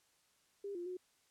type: tone with pitch steps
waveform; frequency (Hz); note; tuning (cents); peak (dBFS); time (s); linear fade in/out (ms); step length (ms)
sine; 400.8 / 349.1 / 364.6; G4 / F4 / F#4; +38 / -1 / -25; -40; 0.64-0.97; 5; 110
effects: white hiss -73 dBFS RMS until 1.3 s + low-pass 10000 Hz 12 dB/octave